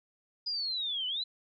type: linear two-way sweep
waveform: sine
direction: down then up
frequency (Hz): 4978 to 2943 to 4111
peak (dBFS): -31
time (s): 0.46-1.24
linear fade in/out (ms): 10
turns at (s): 1.07
effects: none